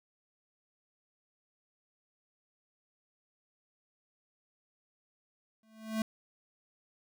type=tone with exponential growth; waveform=square; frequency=220 Hz; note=A3; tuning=in tune; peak=-28 dBFS; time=5.63-6.02 s; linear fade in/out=2 ms; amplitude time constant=83 ms; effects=none